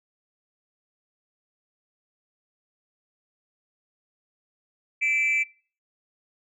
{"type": "tone with amplitude modulation", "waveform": "sine", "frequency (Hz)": 2332, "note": "D7", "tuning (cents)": -13, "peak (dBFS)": -16, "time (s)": [5.01, 5.44], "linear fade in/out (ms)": 20, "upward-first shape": "sine", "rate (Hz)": 280, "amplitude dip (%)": 80, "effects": ["noise-tail reverb RT60 0.4 s tail -22 dB re dry", "tanh soft clip ceiling -16 dBFS"]}